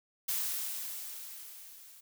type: noise with level ramp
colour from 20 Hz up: blue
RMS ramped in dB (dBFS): -32 to -55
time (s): 0.28-2.01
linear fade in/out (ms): 10
effects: none